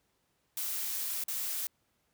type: noise with dropouts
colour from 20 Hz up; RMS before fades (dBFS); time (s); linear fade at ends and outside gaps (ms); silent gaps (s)
blue; -35; 0.57-1.67; 2; 1.239-1.282
effects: pink hiss -75 dBFS RMS until 2.13 s + high-pass 60 Hz 12 dB/octave